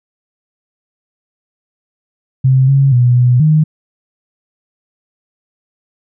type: tone with pitch steps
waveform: sine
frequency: 131.4 / 137.2 / 122.9 / 123.8 / 154.6 Hz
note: C3 / C#3 / B2 / B2 / D#3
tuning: +8 / -17 / -8 / +5 / -11 cents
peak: -6 dBFS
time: 2.44-3.64 s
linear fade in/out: 10 ms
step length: 240 ms
effects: none